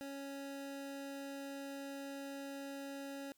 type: tone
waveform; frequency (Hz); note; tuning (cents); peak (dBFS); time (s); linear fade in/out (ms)
25% pulse; 277.2; C#4; 0; -40; 0.01-3.32; 0
effects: white hiss -75 dBFS RMS until 3.37 s